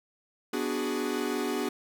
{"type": "chord", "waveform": "45% pulse", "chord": "G# half-diminished seventh", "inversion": "first", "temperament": "equal", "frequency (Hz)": [246.9, 293.7, 370, 415.3], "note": ["B3", "D4", "F#4", "G#4"], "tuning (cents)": [0, 0, 0, 0], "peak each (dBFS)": -34, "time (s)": [0.53, 1.69], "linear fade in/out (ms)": 5, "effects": []}